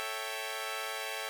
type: chord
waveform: 10% pulse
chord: A dominant seventh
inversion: none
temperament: equal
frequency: 440 / 554.4 / 659.3 / 784 Hz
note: A4 / C#5 / E5 / G5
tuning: 0 / 0 / 0 / 0 cents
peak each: -33 dBFS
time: 0-1.29 s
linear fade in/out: 0 ms
effects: none